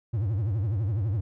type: tone with vibrato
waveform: triangle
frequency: 104.5 Hz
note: G#2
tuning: 11 cents sharp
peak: -22 dBFS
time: 0.13-1.21 s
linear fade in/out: 10 ms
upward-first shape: triangle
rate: 12 Hz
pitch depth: 270 cents each way
effects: none

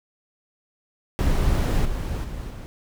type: noise with level steps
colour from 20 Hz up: brown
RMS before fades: -20 / -27 / -32 / -35 dBFS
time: 1.19-2.66 s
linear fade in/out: 0 ms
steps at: 1.85 / 2.24 / 2.5 s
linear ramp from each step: 5 ms
effects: none

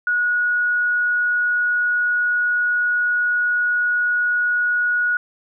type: tone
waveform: sine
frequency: 1456 Hz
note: F#6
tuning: 28 cents flat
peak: -16 dBFS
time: 0.07-5.17 s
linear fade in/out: 2 ms
effects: none

